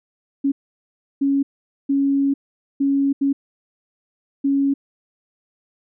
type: tone bursts at uneven times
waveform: sine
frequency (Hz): 277.2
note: C#4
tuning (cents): 0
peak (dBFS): -15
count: 6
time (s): 0.44-0.52 / 1.21-1.43 / 1.89-2.34 / 2.8-3.13 / 3.21-3.33 / 4.44-4.74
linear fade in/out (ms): 10
effects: none